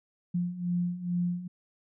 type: beating tone pair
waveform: sine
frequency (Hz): 174.61 / 176.91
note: F3 / F3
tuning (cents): 0 / +23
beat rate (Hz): 2.3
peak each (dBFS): -33 / -29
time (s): 0.34-1.48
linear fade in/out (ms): 10
effects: none

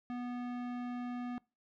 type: tone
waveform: square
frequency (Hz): 245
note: B3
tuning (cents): -14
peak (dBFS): -38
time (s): 0.1-1.38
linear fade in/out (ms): 0
effects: noise-tail reverb RT60 0.3 s tail -25 dB re dry + low-pass 2000 Hz 12 dB/octave

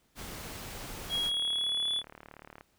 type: noise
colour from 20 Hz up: pink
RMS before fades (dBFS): -42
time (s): 0.15-1.32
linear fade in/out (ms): 50
type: tone with pitch glide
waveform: triangle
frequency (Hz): 3300 to 3432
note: G#7 to A7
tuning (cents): -12 to -44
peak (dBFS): -27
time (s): 1.09-2.03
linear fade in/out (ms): 50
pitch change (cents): +68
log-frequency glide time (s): 1.21-1.9
type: click train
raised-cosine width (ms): 0.5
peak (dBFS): -32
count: 57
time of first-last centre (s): 1.1-2.609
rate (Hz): 37.1
effects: pink hiss -70 dBFS RMS until 2.78 s

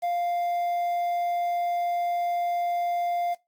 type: tone with quantisation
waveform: triangle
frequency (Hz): 698.5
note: F5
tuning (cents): 0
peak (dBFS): -22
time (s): 0.02-3.35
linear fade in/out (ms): 20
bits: 8
effects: noise-tail reverb RT60 0.2 s tail -20 dB re dry + AAC 64 kbps

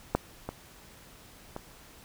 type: clicks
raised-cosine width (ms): 1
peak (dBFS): -9 / -20 / -22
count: 3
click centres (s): 0.15 / 0.49 / 1.564
effects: pink hiss -53 dBFS RMS until 2.04 s

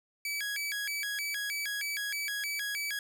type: tone with vibrato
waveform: sawtooth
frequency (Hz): 1953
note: B6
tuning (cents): -20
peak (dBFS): -29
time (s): 0.25-2.99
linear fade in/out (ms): 2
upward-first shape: square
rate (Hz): 3.2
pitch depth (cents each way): 280
effects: none

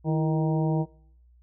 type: harmonic tone with a mistuned harmonic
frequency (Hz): 156.4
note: D#3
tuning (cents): +9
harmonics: 1 / 2 / 3 / 4 / 5 / 6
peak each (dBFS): -23 / -29 / -33 / -35 / -37 / -39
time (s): 0.04-0.86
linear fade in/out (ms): 50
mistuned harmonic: 2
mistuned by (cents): +76
effects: noise-tail reverb RT60 0.7 s tail -24 dB re dry + added 60 Hz sine -54 dBFS peak until 1.42 s

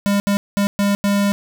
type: tone bursts at uneven times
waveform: square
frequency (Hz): 201.5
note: G3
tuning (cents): +48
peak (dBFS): -15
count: 5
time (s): 0.06-0.2 / 0.27-0.37 / 0.57-0.67 / 0.79-0.95 / 1.04-1.32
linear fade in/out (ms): 0
effects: none

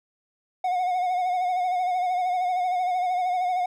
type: tone with vibrato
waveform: triangle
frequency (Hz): 727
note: F#5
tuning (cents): -31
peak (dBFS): -20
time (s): 0.64-3.66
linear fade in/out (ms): 5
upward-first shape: sine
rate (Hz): 13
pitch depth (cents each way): 46
effects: none

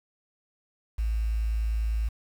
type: tone with quantisation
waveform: sine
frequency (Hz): 55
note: A1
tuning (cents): 0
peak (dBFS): -24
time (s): 0.98-2.09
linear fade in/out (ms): 10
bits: 8
effects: none

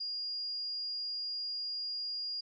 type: tone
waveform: sine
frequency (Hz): 4839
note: D#8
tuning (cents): -49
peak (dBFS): -35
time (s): 0-2.41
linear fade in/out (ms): 10
effects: none

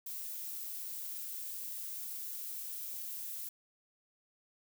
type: noise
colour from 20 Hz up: violet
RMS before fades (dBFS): -42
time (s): 0.06-3.49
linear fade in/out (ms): 5
effects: none

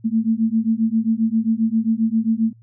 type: beating tone pair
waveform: sine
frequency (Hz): 220 / 227.5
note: A3 / A#3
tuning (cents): 0 / -42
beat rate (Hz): 7.5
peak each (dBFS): -19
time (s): 0.04-2.53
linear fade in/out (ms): 20
effects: added 114 Hz sine -46 dBFS peak until 2.62 s

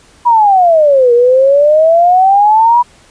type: exponential two-way sweep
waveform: sine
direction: down then up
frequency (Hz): 981 to 471.2 to 981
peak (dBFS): -4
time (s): 0.25-2.83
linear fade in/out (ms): 20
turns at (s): 1.13
effects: pink hiss -44 dBFS RMS until 3.1 s + resampled to 22050 Hz

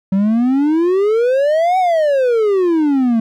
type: exponential two-way sweep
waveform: triangle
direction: up then down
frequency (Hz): 188.2 to 760 to 220.7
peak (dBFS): -9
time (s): 0.12-3.2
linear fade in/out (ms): 5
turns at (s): 1.78
effects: none

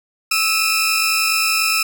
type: tone cluster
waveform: sawtooth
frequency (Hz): 1309 / 2457 / 2665 / 5280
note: E6 / D#7 / E7 / E8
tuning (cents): -13 / -22 / +18 / +2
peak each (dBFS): -18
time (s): 0.31-1.83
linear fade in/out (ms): 5
effects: none

